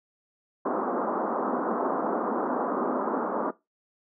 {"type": "band-pass noise", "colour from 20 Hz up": "pink", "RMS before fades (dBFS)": -28, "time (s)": [0.65, 3.51], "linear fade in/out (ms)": 10, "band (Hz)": [220, 1300], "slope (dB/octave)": 48, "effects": ["noise-tail reverb RT60 0.2 s tail -18 dB re dry"]}